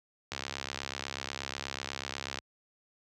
click train, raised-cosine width 0.2 ms, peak -17 dBFS, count 142, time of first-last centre 0.32-2.387 s, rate 68.2 Hz, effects high-pass 60 Hz 12 dB/octave

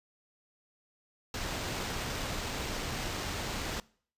pink noise with sample-and-hold, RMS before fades -36 dBFS, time 1.34-3.8 s, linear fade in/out 2 ms, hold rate 11025 Hz, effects noise-tail reverb RT60 0.5 s tail -23 dB re dry + resampled to 32000 Hz

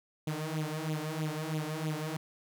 sawtooth tone with flanger, 155.56 Hz, D#3, in tune, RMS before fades -35 dBFS, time 0.27-2.17 s, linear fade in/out 5 ms, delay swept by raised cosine 0.28 to 4.78 ms, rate 3.1 Hz, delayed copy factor +0.8, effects none

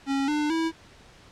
square tone with pitch steps, 274.1 / 298.9 / 326 Hz, C#4 / D4 / E4, -19 / +31 / -19 cents, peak -24 dBFS, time 0.06-0.72 s, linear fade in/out 50 ms, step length 220 ms, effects pink hiss -52 dBFS RMS until 1.31 s + low-pass 6000 Hz 12 dB/octave

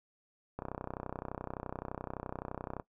click train, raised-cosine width 1 ms, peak -24 dBFS, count 71, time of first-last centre 0.59-2.798 s, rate 31.7 Hz, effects noise-tail reverb RT60 0.1 s tail -17 dB re dry

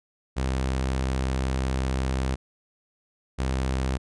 sawtooth tone pair in turn, 65.41 / 65.41 Hz, C2 / C2, 0 / 0 cents, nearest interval unison, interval 0 cents, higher neither, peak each -20 dBFS, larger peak neither, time 0.36-2.36 / 3.38-3.98 s, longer first, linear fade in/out 20 ms, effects resampled to 22050 Hz

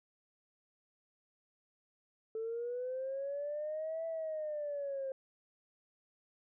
sine linear two-way sweep, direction up then down, 439.8 to 659.3 to 529 Hz, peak -35 dBFS, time 2.35-5.12 s, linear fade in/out 2 ms, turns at 4.06 s, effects tanh soft clip ceiling -31 dBFS

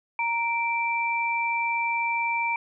sine tone pair together, 932.3 / 2342 Hz, A#5 / D7, 0 / -5 cents, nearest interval octave + major third, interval 1595 cents, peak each -26 dBFS, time 0.19-2.56 s, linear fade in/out 2 ms, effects none

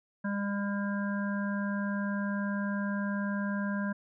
harmonic tone, 201.3 Hz, G3, 46 cents sharp, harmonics 1 / 3 / 5 / 7 / 8, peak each -30 / -41 / -42 / -45 / -39 dBFS, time 0.24-3.93 s, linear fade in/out 10 ms, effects none

